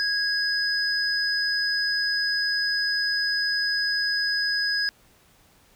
sine tone pair together, 1650 / 5019 Hz, G#6 / D#8, -12 / +14 cents, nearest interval octave + perfect fifth, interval 1926 cents, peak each -24 dBFS, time 0-4.89 s, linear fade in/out 0 ms, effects tanh soft clip ceiling -15 dBFS + pink hiss -58 dBFS RMS until 5.75 s

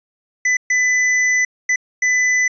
square tone bursts at uneven times, 2000 Hz, B6, 21 cents sharp, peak -14 dBFS, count 4, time 0.45-0.57 / 0.7-1.45 / 1.69-1.76 / 2.02-2.48 s, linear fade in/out 5 ms, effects resampled to 16000 Hz

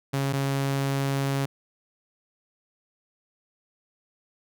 sawtooth tone pair in turn, 137.6 / 137.6 Hz, C#3 / C#3, -12 / -12 cents, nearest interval unison, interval 0 cents, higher neither, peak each -20 dBFS, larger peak neither, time 0.13-0.33 / 0.33-1.46 s, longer second, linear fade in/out 10 ms, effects none

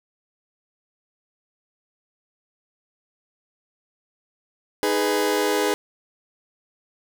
sawtooth chord, G# minor, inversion second, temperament just, 311.5 / 415.3 / 498.4 Hz, D#4 / G#4 / B4, +2 / 0 / +16 cents, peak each -22 / -18 / -21 dBFS, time 4.83-5.74 s, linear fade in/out 0 ms, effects none

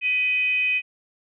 sine tone with frequency modulation, 2508 Hz, D#7, 13 cents sharp, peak -19 dBFS, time 0.01-0.82 s, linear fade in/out 50 ms, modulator 524 Hz, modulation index 0.31, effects none

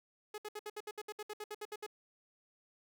sawtooth tone bursts, 421.9 Hz, G#4, 27 cents sharp, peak -37 dBFS, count 15, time 0.34-1.865 s, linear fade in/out 5 ms, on 41 ms, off 65 ms, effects none

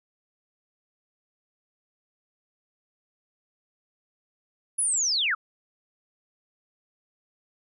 sine linear sweep, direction down, 10548 to 1164 Hz, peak -22 dBFS, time 4.78-5.35 s, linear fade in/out 10 ms, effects none

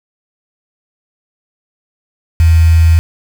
sine tone with quantisation, 82 Hz, E2, 9 cents flat, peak -4 dBFS, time 2.4-2.99 s, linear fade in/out 0 ms, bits 4, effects none

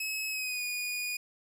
sawtooth tone with pitch glide, 2572 to 2457 Hz, E7 to D#7, -43 to -22 cents, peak -29 dBFS, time 0-1.17 s, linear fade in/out 5 ms, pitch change -79 cents, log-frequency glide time 0.3-0.63 s, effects 10-bit

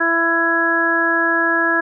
harmonic tone, 333.4 Hz, E4, 20 cents sharp, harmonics 1 / 2 / 3 / 4 / 5, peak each -22 / -24 / -24 / -23 / -16 dBFS, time 0-1.81 s, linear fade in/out 10 ms, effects none

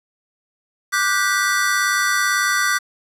square chord, G major seventh, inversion second, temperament just, 1176 / 1470 / 1568 / 1960 Hz, D6 / F#6 / G6 / B6, +2 / -12 / 0 / -14 cents, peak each -23 dBFS, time 0.92-2.79 s, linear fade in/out 20 ms, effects resampled to 32000 Hz + 7-bit

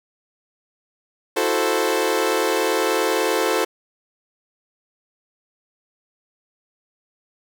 sawtooth chord, F# half-diminished seventh, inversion third, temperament equal, 329.6 / 370 / 440 / 523.3 Hz, E4 / F#4 / A4 / C5, 0 / 0 / 0 / 0 cents, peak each -22 / -21 / -18 / -20 dBFS, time 1.36-3.65 s, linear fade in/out 10 ms, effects none

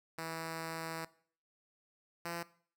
5% pulse tone pair in turn, 163 / 170.23 Hz, E3 / F3, -19 / -44 cents, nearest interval minor second, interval 75 cents, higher second, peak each -28 / -27 dBFS, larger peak second, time 0.18-1.05 / 2.25-2.43 s, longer first, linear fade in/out 5 ms, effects noise-tail reverb RT60 0.5 s tail -19 dB re dry

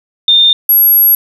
sine tone pair in turn, 3621 / 11496 Hz, A7 / F9, +49 / +49 cents, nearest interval octave + minor sixth, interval 2000 cents, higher second, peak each -4 dBFS, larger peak neither, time 0.28-0.53 / 0.69-1.15 s, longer second, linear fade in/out 2 ms, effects 7-bit

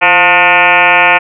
sine tone with frequency modulation, 1621 Hz, G#6, 42 cents flat, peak -4 dBFS, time 0.01-1.19 s, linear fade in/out 20 ms, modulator 183 Hz, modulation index 5.6, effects none

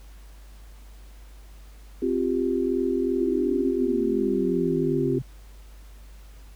sine chord, C suspended fourth, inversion none, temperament equal, 261.6 / 349.2 / 392 Hz, C4 / F4 / G4, 0 / 0 / 0 cents, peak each -26 dBFS, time 2.02-5.19 s, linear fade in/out 5 ms
sine exponential sweep, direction down, 341.7 to 130 Hz, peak -28 dBFS, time 3.19-5.22 s, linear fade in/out 5 ms
effects added 50 Hz sine -43 dBFS peak until 6.55 s + pink hiss -56 dBFS RMS until 6.55 s

